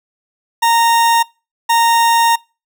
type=tone bursts at uneven times; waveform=40% pulse; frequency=926 Hz; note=A#5; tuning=12 cents flat; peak=-9 dBFS; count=2; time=0.62-1.23 / 1.69-2.36 s; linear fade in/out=10 ms; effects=noise-tail reverb RT60 0.3 s tail -25 dB re dry